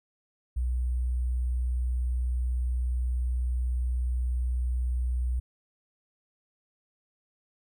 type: tone with sample-and-hold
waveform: sine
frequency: 61.74 Hz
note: B1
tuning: in tune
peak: -25 dBFS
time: 0.56-5.4 s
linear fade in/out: 10 ms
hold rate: 8820 Hz
effects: none